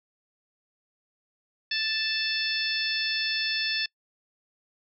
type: harmonic tone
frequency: 880 Hz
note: A5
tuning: in tune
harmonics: 2 / 3 / 4 / 5 / 6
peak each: -32 / -32 / -32 / -32 / -32 dBFS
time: 1.71-3.86 s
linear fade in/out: 5 ms
effects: noise-tail reverb RT60 0.1 s tail -25 dB re dry